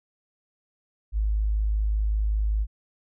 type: tone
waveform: sine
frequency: 52.6 Hz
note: G#1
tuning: 23 cents sharp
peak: -21 dBFS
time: 1.12-2.67 s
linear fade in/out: 50 ms
effects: none